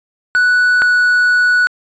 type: tone pair in turn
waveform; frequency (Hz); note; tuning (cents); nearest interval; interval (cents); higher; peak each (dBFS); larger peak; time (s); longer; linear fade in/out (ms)
triangle; 1480 / 1474; F#6 / F#6; 0 / -7; unison; 7; first; -7; neither; 0.35-0.82 / 0.82-1.67; second; 0
effects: resampled to 16000 Hz